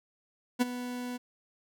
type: tone with ADSR envelope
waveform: 40% pulse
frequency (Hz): 246.9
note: B3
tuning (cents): 0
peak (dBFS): -20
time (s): 0.59-1.18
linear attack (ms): 26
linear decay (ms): 22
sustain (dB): -14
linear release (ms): 21
effects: none